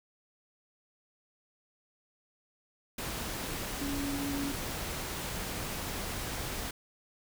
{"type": "tone in noise", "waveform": "sine", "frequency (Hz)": 281.2, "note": "C#4", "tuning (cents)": 25, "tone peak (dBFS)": -33, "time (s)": [3.81, 4.52], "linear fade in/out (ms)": 5, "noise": "pink", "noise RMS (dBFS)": -37, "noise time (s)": [2.98, 6.71], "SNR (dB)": 1, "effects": []}